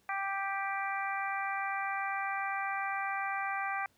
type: harmonic tone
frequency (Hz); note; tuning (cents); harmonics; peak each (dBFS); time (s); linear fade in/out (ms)
392.5; G4; +2; 2 / 3 / 4 / 5 / 6; -36 / -38 / -39 / -40 / -41; 0.09-3.86; 2
effects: pink hiss -70 dBFS RMS until 3.97 s + high-pass 60 Hz 12 dB/octave